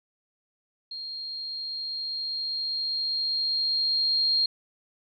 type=tone with level ramp; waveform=sine; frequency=4225 Hz; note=C8; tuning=16 cents sharp; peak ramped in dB=-34 to -20 dBFS; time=0.91-4.46 s; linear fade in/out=5 ms; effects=none